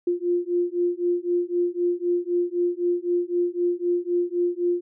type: beating tone pair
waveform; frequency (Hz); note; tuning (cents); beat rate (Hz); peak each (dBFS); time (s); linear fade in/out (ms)
sine; 349.2 / 353.1; F4 / F4; 0 / +19; 3.9; -24; 0.07-4.81; 5
effects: none